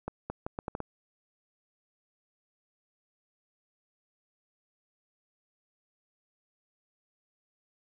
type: accelerating click train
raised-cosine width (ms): 1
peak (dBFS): -20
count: 7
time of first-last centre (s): 0.08-0.803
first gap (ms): 220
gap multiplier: 0.75
effects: none